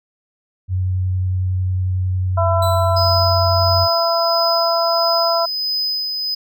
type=tone with vibrato; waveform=sine; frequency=92.5 Hz; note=F#2; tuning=in tune; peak=-16 dBFS; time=0.68-3.88 s; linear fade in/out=50 ms; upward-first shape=sine; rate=11 Hz; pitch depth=10 cents each way
type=harmonic tone; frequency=335.1 Hz; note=E4; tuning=29 cents sharp; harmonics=2 / 3 / 4; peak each=-17 / -21 / -23 dBFS; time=2.37-5.46 s; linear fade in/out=10 ms
type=tone with exponential decay; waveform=sawtooth; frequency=3979 Hz; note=B7; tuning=12 cents sharp; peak=-22 dBFS; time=2.62-3.5 s; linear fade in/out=5 ms; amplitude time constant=190 ms
type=tone with tremolo; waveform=triangle; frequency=5020 Hz; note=D#8; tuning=15 cents sharp; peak=-16 dBFS; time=2.96-6.35 s; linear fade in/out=10 ms; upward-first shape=sine; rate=1.5 Hz; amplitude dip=35%
effects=none